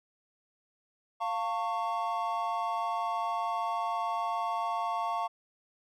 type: chord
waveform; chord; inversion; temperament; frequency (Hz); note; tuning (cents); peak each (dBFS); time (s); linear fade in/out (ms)
triangle; F augmented; none; equal with one note detuned; 698.5 / 901.1 / 1108.7; F5 / A5 / C#6; 0 / +41 / 0; -32; 1.2-5.28; 20
effects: none